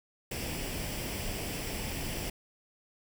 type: noise with comb filter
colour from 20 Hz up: pink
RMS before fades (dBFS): -36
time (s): 0.31-2.3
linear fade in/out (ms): 5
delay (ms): 0.38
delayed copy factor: +0.55
effects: none